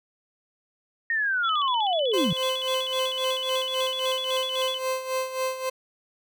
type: linear sweep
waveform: sine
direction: down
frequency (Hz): 1864.7 to 142.6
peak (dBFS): -22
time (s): 1.1-2.33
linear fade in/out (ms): 2
type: tone with vibrato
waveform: sine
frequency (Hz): 3200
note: G7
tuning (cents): +35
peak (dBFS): -28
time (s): 1.43-4.79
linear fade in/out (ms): 20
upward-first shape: square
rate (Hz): 8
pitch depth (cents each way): 110
type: tone with tremolo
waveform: 30% pulse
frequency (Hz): 520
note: C5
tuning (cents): -11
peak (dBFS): -21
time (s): 2.13-5.7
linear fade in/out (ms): 10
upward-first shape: sine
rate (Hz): 3.7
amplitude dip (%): 70
effects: none